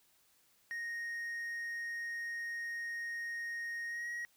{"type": "tone with pitch glide", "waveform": "triangle", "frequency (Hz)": [1864, 1896.6], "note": ["A#6", "A#6"], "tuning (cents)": [-1, 29], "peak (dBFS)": -36, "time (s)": [0.71, 4.25], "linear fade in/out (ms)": 0, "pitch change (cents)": 30, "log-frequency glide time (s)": [3.87, 4.08], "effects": ["white hiss -70 dBFS RMS until 4.36 s"]}